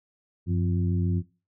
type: harmonic tone with a mistuned harmonic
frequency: 87.31 Hz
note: F2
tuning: in tune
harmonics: 1 / 2 / 3 / 4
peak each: -24 / -27 / -35 / -37 dBFS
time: 0.46-1.23 s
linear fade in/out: 50 ms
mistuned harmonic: 1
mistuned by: +130 cents
effects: noise-tail reverb RT60 0.3 s tail -18 dB re dry